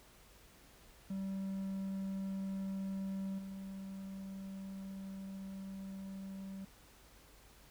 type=tone with level steps; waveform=triangle; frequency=193.3 Hz; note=G3; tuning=24 cents flat; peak=-35 / -41 dBFS; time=1.1-6.65 s; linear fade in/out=5 ms; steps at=3.38 s; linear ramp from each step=10 ms; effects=added 50 Hz sine -65 dBFS peak until 7.7 s + pink hiss -62 dBFS RMS until 7.7 s